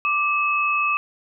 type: tone pair together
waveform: sine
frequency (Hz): 1177 / 2582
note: D6 / E7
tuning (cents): +3 / -37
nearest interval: octave + major second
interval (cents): 1360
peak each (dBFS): -21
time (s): 0.05-0.97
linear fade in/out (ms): 0
effects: none